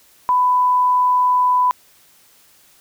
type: tone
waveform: sine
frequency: 997 Hz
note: B5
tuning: 16 cents sharp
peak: -12 dBFS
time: 0.29-1.71 s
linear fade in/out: 0 ms
effects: white hiss -52 dBFS RMS until 2.8 s